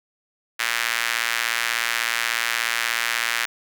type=tone with high-pass filter; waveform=sawtooth; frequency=116.54 Hz; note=A#2; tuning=in tune; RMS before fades=-24 dBFS; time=0.59-3.46 s; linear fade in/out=10 ms; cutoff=1800 Hz; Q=1.8; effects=none